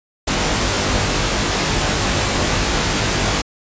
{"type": "noise with comb filter", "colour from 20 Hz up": "pink", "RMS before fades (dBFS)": -18, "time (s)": [0.27, 3.42], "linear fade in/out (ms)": 10, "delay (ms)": 20, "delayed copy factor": 0.9, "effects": ["resampled to 16000 Hz"]}